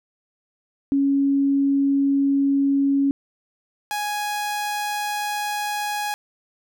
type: tone pair in turn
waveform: sine / sawtooth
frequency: 277.4 / 831.3 Hz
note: C#4 / G#5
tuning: +1 / +1 cents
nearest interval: octave + perfect fifth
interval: 1900 cents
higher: second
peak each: -16 / -20 dBFS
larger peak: first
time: 0.92-3.11 / 3.91-6.14 s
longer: second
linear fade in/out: 0 ms
effects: none